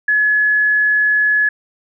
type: tone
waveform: sine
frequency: 1700 Hz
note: G#6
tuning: 40 cents sharp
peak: -11 dBFS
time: 0.08-1.49 s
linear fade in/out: 5 ms
effects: none